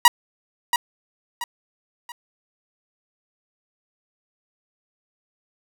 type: tone with echo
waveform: sawtooth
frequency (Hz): 959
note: A#5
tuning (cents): +49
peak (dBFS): -4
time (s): 0.05-0.08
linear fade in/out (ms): 2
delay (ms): 680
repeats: 3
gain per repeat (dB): -9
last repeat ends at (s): 2.12
effects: none